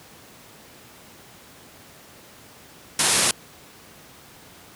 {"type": "low-pass noise", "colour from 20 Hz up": "white", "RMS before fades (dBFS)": -20, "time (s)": [2.99, 3.31], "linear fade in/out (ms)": 2, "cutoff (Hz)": 11000, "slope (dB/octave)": 96, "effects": ["pink hiss -47 dBFS RMS until 4.75 s", "high-pass 100 Hz 12 dB/octave"]}